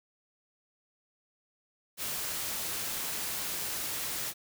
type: noise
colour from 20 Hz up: white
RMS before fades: -35 dBFS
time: 1.97-4.34 s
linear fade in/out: 50 ms
effects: none